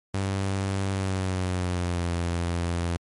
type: tone with pitch glide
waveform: sawtooth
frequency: 97.1 to 86.01 Hz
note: G2 to F2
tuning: -16 to -26 cents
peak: -21 dBFS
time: 0.14-2.97 s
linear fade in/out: 5 ms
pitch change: -210 cents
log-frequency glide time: 0.91-2.1 s
effects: MP3 48 kbps